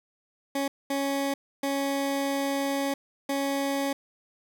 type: tone bursts at uneven times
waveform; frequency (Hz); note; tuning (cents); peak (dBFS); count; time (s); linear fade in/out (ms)
20% pulse; 277.2; C#4; 0; -21; 4; 0.55-0.68 / 0.9-1.34 / 1.63-2.94 / 3.29-3.93; 5
effects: none